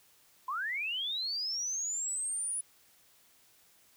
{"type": "linear sweep", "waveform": "sine", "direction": "up", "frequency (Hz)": [987.8, 9930], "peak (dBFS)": -32, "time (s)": [0.48, 2.61], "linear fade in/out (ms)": 5, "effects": ["white hiss -64 dBFS RMS until 3.96 s"]}